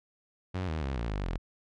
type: tone with pitch steps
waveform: sawtooth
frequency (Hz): 92.5 / 79.14 / 67.71 / 57.94 / 49.57 / 42.41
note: F#2 / D#2 / C#2 / A#1 / G1 / E1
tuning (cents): 0 / +30 / -40 / -10 / +20 / +50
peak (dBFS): -27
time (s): 0.54-1.38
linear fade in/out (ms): 10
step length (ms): 140
effects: low-pass 4000 Hz 12 dB/octave